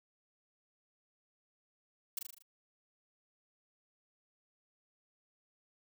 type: noise with echo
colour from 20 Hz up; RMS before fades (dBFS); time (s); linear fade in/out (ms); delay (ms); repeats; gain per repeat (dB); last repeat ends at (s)
blue; -36; 2.17-2.19; 5; 39; 6; -4; 2.424
effects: none